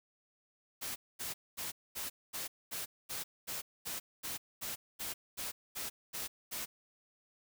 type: noise bursts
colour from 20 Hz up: white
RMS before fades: -40 dBFS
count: 16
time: 0.81-6.66 s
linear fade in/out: 20 ms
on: 150 ms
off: 230 ms
effects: none